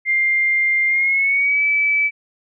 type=tone with pitch glide; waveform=sine; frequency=2100 to 2303 Hz; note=C7 to D7; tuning=+6 to -34 cents; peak=-14 dBFS; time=0.05-2.11 s; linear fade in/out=50 ms; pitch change=+160 cents; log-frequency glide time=0.86-1.63 s; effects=none